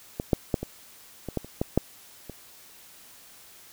clicks, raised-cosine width 2 ms, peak -15 / -6 / -9 / -18 / -19 / -13 / -28 / -11 / -6 / -24 dBFS, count 10, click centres 0.199 / 0.332 / 0.542 / 0.63 / 1.287 / 1.373 / 1.446 / 1.615 / 1.776 / 2.297 s, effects white hiss -51 dBFS RMS until 3.72 s

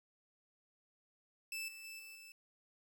sawtooth tone with level steps, 2637 Hz, E7, in tune, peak -37 / -47 / -44 / -48 / -50 dBFS, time 1.52-2.32 s, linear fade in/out 2 ms, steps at 1.68 / 1.84 / 1.99 / 2.15 s, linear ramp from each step 5 ms, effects 11-bit

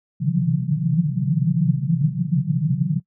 pink band-pass noise, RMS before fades -20 dBFS, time 0.2-3 s, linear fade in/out 20 ms, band 130 to 180 Hz, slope 96 dB/octave, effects noise-tail reverb RT60 0.1 s tail -21 dB re dry

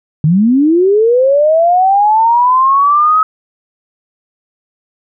sine linear sweep, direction up, 144.3 to 1284 Hz, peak -6 dBFS, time 0.24-3.23 s, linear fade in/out 2 ms, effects none

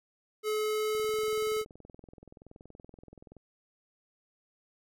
square tone with pitch glide, 428.3 to 431.5 Hz, A4 to A4, -47 to -34 cents, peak -29 dBFS, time 0.43-1.65 s, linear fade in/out 50 ms, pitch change +13 cents, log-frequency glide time 0.6-1.17 s
click train, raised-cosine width 2 ms, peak -37 dBFS, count 52, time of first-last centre 0.95-3.367 s, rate 21.1 Hz
effects none

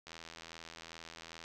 click train, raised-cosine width 0.2 ms, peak -30 dBFS, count 114, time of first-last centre 0.07-1.44 s, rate 82.5 Hz, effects none

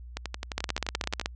two click trains, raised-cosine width 0.2 ms, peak -10 / -15 dBFS, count 12 / 13, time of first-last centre 0.58-1.259 / 0.17-1.213 s, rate 16.2 / 11.5 Hz, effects added 60 Hz sine -41 dBFS peak until 1.35 s + resampled to 22050 Hz

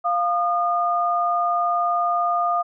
sine tone pair together, 698.5 / 1218.8 Hz, F5 / D#6, 0 / -36 cents, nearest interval minor seventh, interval 964 cents, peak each -21 dBFS, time 0.04-2.63 s, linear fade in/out 20 ms, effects none

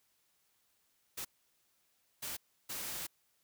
white noise bursts at uneven times, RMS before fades -41 dBFS, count 3, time 1.17-1.25 / 2.22-2.37 / 2.69-3.07 s, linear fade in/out 10 ms, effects white hiss -75 dBFS RMS until 3.43 s

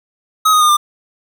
square tone with pitch steps, 1268 / 1243.3 / 1219.2 / 1195.5 Hz, D#6 / D#6 / D#6 / D6, +32 / -2 / -36 / +30 cents, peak -9 dBFS, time 0.45-0.77 s, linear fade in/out 10 ms, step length 80 ms, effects none

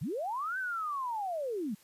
sine linear two-way sweep, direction up then down, 106.7 to 1566 to 183.9 Hz, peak -32 dBFS, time 0.01-1.75 s, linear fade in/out 10 ms, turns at 0.58 s, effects white hiss -62 dBFS RMS until 1.83 s + resampled to 32000 Hz

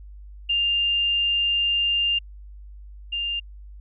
sine tone pair in turn, 2800 / 2800 Hz, F7 / F7, +4 / +4 cents, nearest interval unison, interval 0 cents, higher neither, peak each -19 / -24 dBFS, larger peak first, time 0.49-2.19 / 3.12-3.4 s, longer first, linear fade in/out 10 ms, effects added 50 Hz sine -39 dBFS peak until 3.8 s

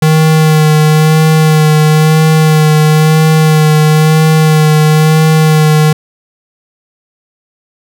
square tone with vibrato, 155.56 Hz, D#3, in tune, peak -5 dBFS, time 0.02-5.93 s, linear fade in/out 5 ms, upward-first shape sine, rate 1 Hz, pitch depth 22 cents each way, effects none

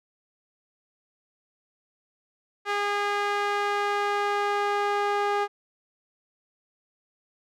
sawtooth tone with band-pass filter sweep, 408.4 Hz, G#4, 29 cents flat, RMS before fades -26 dBFS, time 2.65-5.48 s, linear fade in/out 50 ms, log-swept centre 1500 to 960 Hz, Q 1, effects none

